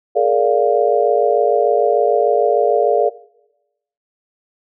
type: chord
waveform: sine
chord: Bb dominant seventh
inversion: third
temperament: just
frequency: 419.5 / 466.2 / 582.7 / 699.2 Hz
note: Ab4 / Bb4 / D5 / F5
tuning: +17 / 0 / -14 / +2 cents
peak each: -17 dBFS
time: 0.15-3.1 s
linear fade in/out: 20 ms
effects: noise-tail reverb RT60 0.9 s tail -20 dB re dry